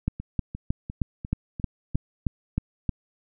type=two click trains; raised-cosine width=5 ms; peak=-21 / -11 dBFS; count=6 / 10; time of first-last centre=0.2-1.948 / 0.08-2.893 s; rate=2.86 / 3.2 Hz; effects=none